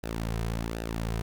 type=tone with flanger; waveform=sawtooth; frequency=56.3 Hz; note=A1; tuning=40 cents sharp; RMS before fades=-32 dBFS; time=0.03-1.22 s; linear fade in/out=10 ms; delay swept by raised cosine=0.9 to 3.6 ms; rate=1.3 Hz; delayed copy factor=-0.65; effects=10-bit